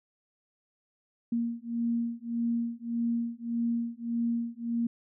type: beating tone pair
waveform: sine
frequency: 233.1 / 234.8 Hz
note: A#3 / A#3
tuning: 0 / +13 cents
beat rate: 1.7 Hz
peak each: -31 dBFS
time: 1.32-4.87 s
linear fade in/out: 5 ms
effects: none